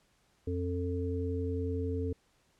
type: harmonic tone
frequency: 88.9 Hz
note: F2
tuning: 31 cents sharp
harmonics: 1 / 3 / 5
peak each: -33 / -37 / -36 dBFS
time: 0.47-2.13 s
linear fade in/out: 5 ms
effects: pink hiss -70 dBFS RMS until 2.59 s + low-pass 10000 Hz 12 dB/octave